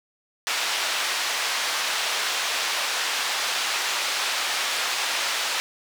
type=band-pass noise; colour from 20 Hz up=white; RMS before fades=-26 dBFS; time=0.47-5.6 s; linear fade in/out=0 ms; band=700 to 4500 Hz; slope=12 dB/octave; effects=none